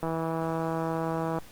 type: click train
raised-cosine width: 1 ms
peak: -17 dBFS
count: 222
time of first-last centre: 0.03-1.386 s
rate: 163 Hz
effects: pink hiss -52 dBFS RMS until 1.51 s + Opus 32 kbps